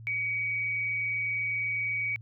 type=tone with amplitude modulation; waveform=sine; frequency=2262 Hz; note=C#7; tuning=34 cents sharp; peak=-26 dBFS; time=0.07-2.16 s; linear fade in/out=0 ms; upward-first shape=sine; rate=176 Hz; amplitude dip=35%; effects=added 112 Hz sine -43 dBFS peak until 2.21 s